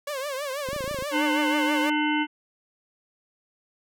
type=tone with vibrato; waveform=sawtooth; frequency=554.4 Hz; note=C#5; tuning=in tune; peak=-25 dBFS; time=0.07-1.9 s; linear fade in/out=5 ms; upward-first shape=triangle; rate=6.2 Hz; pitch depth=150 cents each way
type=clicks; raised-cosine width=3 ms; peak=-24 dBFS; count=10; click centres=0.688 / 0.731 / 0.763 / 0.807 / 0.842 / 0.878 / 0.912 / 0.945 / 0.988 / 1.024 s
type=harmonic tone; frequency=300 Hz; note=D4; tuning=37 cents sharp; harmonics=1 / 3 / 5 / 7 / 9 / 10; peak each=-24 / -28 / -31 / -30 / -36 / -34 dBFS; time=1.11-2.27 s; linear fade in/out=50 ms
effects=none